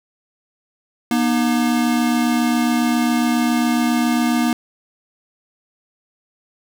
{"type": "tone pair together", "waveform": "square", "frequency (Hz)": [239.2, 306.5], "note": ["A#3", "D#4"], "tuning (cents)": [45, -26], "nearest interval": "major third", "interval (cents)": 429, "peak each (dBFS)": [-17, -22], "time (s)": [1.11, 4.53], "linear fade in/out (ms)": 2, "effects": []}